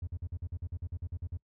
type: tone bursts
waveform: triangle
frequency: 86.6 Hz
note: F2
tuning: 14 cents flat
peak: -31 dBFS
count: 14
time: 0.02-1.372 s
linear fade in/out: 5 ms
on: 52 ms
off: 48 ms
effects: noise-tail reverb RT60 0.1 s tail -24 dB re dry + tanh soft clip ceiling -28 dBFS